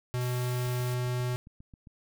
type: tone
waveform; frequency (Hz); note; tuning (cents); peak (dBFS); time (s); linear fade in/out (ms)
square; 124.2; B2; +10; -29; 0.14-1.36; 0
type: noise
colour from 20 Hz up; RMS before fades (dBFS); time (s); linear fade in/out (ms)
white; -46; 0.21-0.94; 0
type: click train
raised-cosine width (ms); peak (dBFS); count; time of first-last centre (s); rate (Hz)
5; -37; 10; 0.67-1.872; 7.49
effects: none